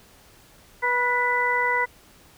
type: harmonic tone with a mistuned harmonic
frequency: 488.8 Hz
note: B4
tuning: 18 cents flat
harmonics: 1 / 2 / 3 / 4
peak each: -29 / -24 / -29 / -23 dBFS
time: 0.82-1.86 s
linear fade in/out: 20 ms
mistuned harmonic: 4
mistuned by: +30 cents
effects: pink hiss -53 dBFS RMS until 2.37 s